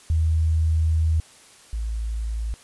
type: tone pair in turn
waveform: sine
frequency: 80 / 55.66 Hz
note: D#2 / A1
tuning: +49 / +21 cents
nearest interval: tritone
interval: 628 cents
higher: first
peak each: -17 / -24 dBFS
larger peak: first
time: 0.1-1.2 / 1.73-2.54 s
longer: first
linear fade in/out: 0 ms
effects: white hiss -50 dBFS RMS until 2.63 s + resampled to 24000 Hz